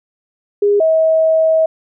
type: tone pair in turn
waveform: sine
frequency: 408.6 / 641 Hz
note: G#4 / E5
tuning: -28 / -49 cents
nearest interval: minor sixth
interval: 779 cents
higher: second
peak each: -9 dBFS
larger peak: neither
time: 0.62-0.8 / 0.8-1.66 s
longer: second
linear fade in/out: 5 ms
effects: none